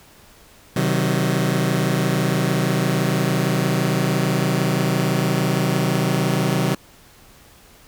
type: chord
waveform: sawtooth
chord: C diminished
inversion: none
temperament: just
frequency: 130.81 / 156.98 / 188.37 Hz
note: C3 / Eb3 / Gb3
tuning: 0 / +16 / +31 cents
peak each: -18 dBFS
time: 0.76-6.75 s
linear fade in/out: 5 ms
effects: pink hiss -49 dBFS RMS until 7.87 s